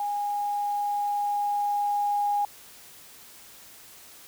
sine tone with level ramp, 820 Hz, G#5, 22 cents flat, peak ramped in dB -26 to -22 dBFS, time 0-2.45 s, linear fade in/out 2 ms, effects white hiss -49 dBFS RMS until 4.27 s

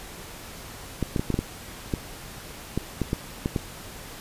clicks, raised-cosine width 3 ms, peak -11 dBFS, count 12, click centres 1.027 / 1.162 / 1.195 / 1.303 / 1.342 / 1.39 / 1.938 / 2.776 / 3.017 / 3.131 / 3.459 / 3.562 s, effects pink hiss -41 dBFS RMS until 4.2 s + resampled to 32000 Hz

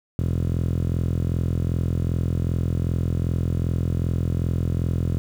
5% pulse tone with band-pass filter, 42.58 Hz, F1, 43 cents flat, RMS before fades -23 dBFS, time 0.19-5.18 s, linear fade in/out 0 ms, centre 100 Hz, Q 2, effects 8-bit

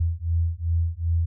sine beating tone pair, 82.41 / 85.01 Hz, E2 / F2, 0 / -46 cents, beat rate 2.6 Hz, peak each -24 dBFS, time 0-1.26 s, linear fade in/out 10 ms, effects none

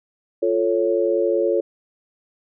sine chord, F augmented, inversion none, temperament equal, 349.2 / 440 / 554.4 Hz, F4 / A4 / C#5, 0 / 0 / 0 cents, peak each -21 dBFS, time 0.42-1.61 s, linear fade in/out 10 ms, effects none

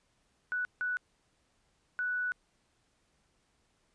sine tone bursts at uneven times, 1480 Hz, F#6, in tune, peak -30 dBFS, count 3, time 0.52-0.65 / 0.81-0.97 / 1.99-2.32 s, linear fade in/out 0 ms, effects pink hiss -73 dBFS RMS until 3.94 s + resampled to 22050 Hz

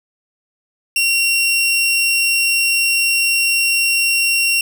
sawtooth tone, 2744 Hz, F7, 31 cents flat, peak -10 dBFS, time 0.96-4.61 s, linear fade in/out 2 ms, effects none

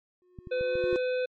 triangle tone with exponential growth, 361.3 Hz, F#4, 41 cents flat, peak -22 dBFS, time 0.22-0.96 s, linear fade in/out 0 ms, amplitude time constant 160 ms
clicks, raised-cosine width 5 ms, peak -29 dBFS, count 6, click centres 0.388 / 0.472 / 0.61 / 0.755 / 0.84 / 0.929 s
harmonic tone, 505 Hz, B4, 39 cents sharp, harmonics 1 / 3 / 5 / 7 / 8, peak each -26 / -39 / -40 / -48 / -49 dBFS, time 0.51-1.26 s, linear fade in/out 10 ms
effects MP3 48 kbps

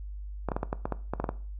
clicks, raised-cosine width 1 ms, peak -15 dBFS, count 11, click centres 0.487 / 0.518 / 0.565 / 0.631 / 0.729 / 0.855 / 0.923 / 1.136 / 1.2 / 1.242 / 1.291 s, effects noise-tail reverb RT60 0.4 s tail -17 dB re dry + added 50 Hz sine -36 dBFS peak until 1.59 s

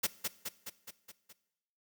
white noise with echo, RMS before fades -30 dBFS, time 0.03-0.07 s, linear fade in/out 10 ms, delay 210 ms, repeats 6, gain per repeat -4 dB, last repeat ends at 1.33 s, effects noise-tail reverb RT60 0.9 s tail -18 dB re dry + high-pass 60 Hz 12 dB/octave

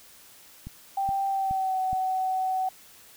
click train, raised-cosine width 5 ms, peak -25 dBFS, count 4, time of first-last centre 0.67-1.931 s, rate 2.38 Hz
sine tone with pitch glide, 784 to 752.5 Hz, G5 to F#5, 0 to +29 cents, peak -24 dBFS, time 0.97-2.69 s, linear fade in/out 5 ms, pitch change -71 cents, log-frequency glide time 1.28-1.78 s
effects white hiss -52 dBFS RMS until 3.16 s

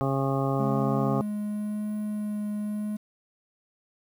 harmonic tone, 136 Hz, C#3, 33 cents flat, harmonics 1 / 2 / 3 / 4 / 5 / 6 / 8 / 9, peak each -27 / -30 / -32 / -33 / -34 / -35 / -36 / -37 dBFS, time 0.01-1.21 s, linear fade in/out 0 ms
triangle tone with vibrato, 210 Hz, G#3, 19 cents sharp, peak -26 dBFS, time 0.59-2.97 s, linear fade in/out 10 ms, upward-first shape triangle, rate 0.92 Hz, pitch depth 12 cents each way
effects 9-bit

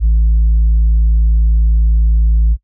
sine tone, 55 Hz, A1, in tune, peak -5 dBFS, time 0-2.57 s, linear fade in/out 50 ms, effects noise-tail reverb RT60 0.1 s tail -23 dB re dry + tanh soft clip ceiling -6 dBFS

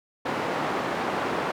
white band-pass noise, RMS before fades -28 dBFS, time 0.25-1.52 s, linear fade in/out 10 ms, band 180 to 1100 Hz, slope 12 dB/octave, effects none

